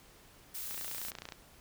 blue noise, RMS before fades -41 dBFS, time 0.54-1.11 s, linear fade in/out 10 ms
click train, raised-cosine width 0.2 ms, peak -25 dBFS, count 19, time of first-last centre 0.71-1.322 s, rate 29.4 Hz
effects pink hiss -59 dBFS RMS until 1.6 s

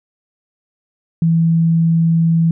sine tone, 165 Hz, E3, 2 cents sharp, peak -10 dBFS, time 1.22-2.51 s, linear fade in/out 2 ms, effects none

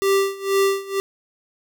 square tone with tremolo, 392 Hz, G4, in tune, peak -15 dBFS, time 0.02-1 s, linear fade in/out 0 ms, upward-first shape sine, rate 2.1 Hz, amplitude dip 90%, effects none

